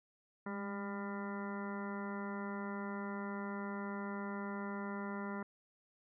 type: harmonic tone with a mistuned harmonic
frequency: 199.6 Hz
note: G3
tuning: 32 cents sharp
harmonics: 1 / 2 / 3 / 4 / 5 / 6 / 7 / 9 / 10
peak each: -41 / -47 / -51 / -53 / -48 / -54 / -49 / -54 / -57 dBFS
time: 0.46-5.43 s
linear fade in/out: 5 ms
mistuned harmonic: 1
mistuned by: +35 cents
effects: none